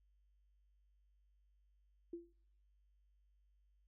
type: tone with exponential decay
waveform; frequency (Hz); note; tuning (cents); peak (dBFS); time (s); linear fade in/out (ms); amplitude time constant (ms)
sine; 341.5; F4; -39; -40; 2.13-2.33; 5; 43
effects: noise-tail reverb RT60 0.7 s tail -26 dB re dry + added 50 Hz sine -70 dBFS peak until 3.87 s